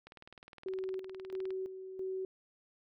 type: click train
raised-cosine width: 0.3 ms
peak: -35 dBFS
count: 29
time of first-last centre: 0.07-1.506 s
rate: 19.5 Hz
type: tone with tremolo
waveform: sine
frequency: 377.6 Hz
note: F#4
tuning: 35 cents sharp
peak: -35 dBFS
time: 0.66-2.25 s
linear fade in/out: 2 ms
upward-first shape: square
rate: 1.5 Hz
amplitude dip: 60%
effects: none